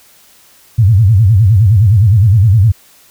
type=tone with vibrato; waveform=sine; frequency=103.83 Hz; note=G#2; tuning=in tune; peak=-4 dBFS; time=0.78-2.72 s; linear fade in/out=10 ms; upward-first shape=sine; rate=9.7 Hz; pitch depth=230 cents each way; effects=white hiss -45 dBFS RMS until 3.1 s